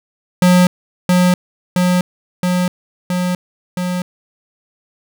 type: tone with echo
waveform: square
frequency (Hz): 180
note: F#3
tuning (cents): -47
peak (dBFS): -8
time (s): 0.42-0.67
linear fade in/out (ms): 2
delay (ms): 670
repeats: 5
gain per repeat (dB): -2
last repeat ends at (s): 4.02
effects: none